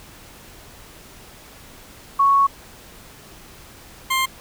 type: tone pair in turn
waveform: sine / 20% pulse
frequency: 1108.7 / 1054.7 Hz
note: C#6 / C6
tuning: 0 / +14 cents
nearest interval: minor second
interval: 86 cents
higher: first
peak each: -12 / -13 dBFS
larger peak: first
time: 2.19-2.47 / 4.1-4.26 s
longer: first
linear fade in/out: 10 ms
effects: pink hiss -44 dBFS RMS until 4.4 s